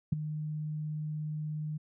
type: tone with ADSR envelope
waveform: sine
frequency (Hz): 152.8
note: D#3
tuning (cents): -31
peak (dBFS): -20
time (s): 0.12-1.78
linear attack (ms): 8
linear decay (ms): 10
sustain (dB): -13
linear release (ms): 14
effects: none